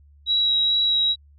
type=tone with vibrato; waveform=sine; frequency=3868 Hz; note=B7; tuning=37 cents flat; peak=-17 dBFS; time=0.26-1.16 s; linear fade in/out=50 ms; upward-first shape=sine; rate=2.3 Hz; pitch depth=10 cents each way; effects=added 72 Hz sine -49 dBFS peak until 1.38 s